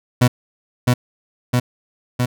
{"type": "tone with echo", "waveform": "30% pulse", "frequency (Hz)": 123.47, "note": "B2", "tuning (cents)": 0, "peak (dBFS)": -7, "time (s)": [0.21, 0.28], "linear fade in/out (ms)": 10, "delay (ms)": 660, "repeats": 3, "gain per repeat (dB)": -2, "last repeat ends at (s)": 2.26, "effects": []}